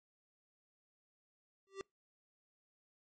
square tone with exponential growth, 390 Hz, G4, 9 cents flat, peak -38 dBFS, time 1.67-1.81 s, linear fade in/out 0 ms, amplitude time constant 29 ms, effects noise-tail reverb RT60 0.2 s tail -26 dB re dry + MP3 32 kbps

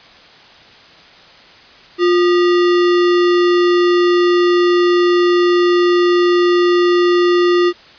sine tone with sample-and-hold, 352.6 Hz, F4, 17 cents sharp, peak -9 dBFS, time 1.98-7.73 s, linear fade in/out 50 ms, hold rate 1575 Hz, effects white hiss -42 dBFS RMS until 7.98 s + resampled to 11025 Hz

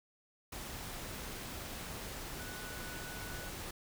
sine tone in noise, 1480 Hz, F#6, in tune, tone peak -49 dBFS, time 2.39-3.49 s, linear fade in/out 5 ms, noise pink, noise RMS -44 dBFS, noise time 0.52-3.71 s, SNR -8 dB, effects none

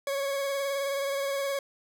40% pulse tone with vibrato, 554.4 Hz, C#5, in tune, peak -27 dBFS, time 0.07-1.59 s, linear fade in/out 2 ms, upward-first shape sine, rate 19 Hz, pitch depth 26 cents each way, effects none

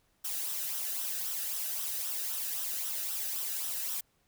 blue noise with flanger, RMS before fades -35 dBFS, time 0.24-4.01 s, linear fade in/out 10 ms, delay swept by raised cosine 0.43 to 0.94 ms, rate 3.8 Hz, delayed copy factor -0.55, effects pink hiss -72 dBFS RMS until 4.27 s

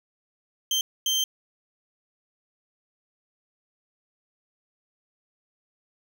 30% pulse tone bursts at uneven times, 3136 Hz, G7, in tune, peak -19 dBFS, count 2, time 0.71-0.81 / 1.06-1.24 s, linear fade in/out 2 ms, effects none

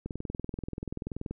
click train, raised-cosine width 3 ms, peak -22 dBFS, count 27, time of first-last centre 0.06-1.31 s, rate 20.8 Hz, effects none

